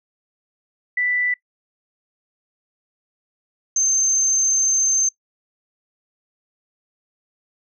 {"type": "tone pair in turn", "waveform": "sine", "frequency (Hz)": [1979, 6283], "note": ["B6", "G8"], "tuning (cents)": [3, 3], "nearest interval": "octave + minor sixth", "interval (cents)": 2000, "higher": "second", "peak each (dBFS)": [-18, -15], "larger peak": "second", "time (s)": [[0.97, 1.34], [3.76, 5.09]], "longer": "second", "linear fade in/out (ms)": 5, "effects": ["noise-tail reverb RT60 0.1 s tail -21 dB re dry"]}